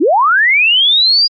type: linear sweep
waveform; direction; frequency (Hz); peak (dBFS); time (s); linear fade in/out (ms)
sine; up; 250.2 to 4888; -7; 0-1.28; 20
effects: AAC 64 kbps